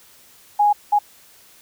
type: tone bursts at uneven times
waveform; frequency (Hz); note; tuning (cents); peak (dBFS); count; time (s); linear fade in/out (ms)
sine; 828; G#5; -5; -12; 2; 0.59-0.73 / 0.92-0.99; 10
effects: white hiss -50 dBFS RMS until 1.61 s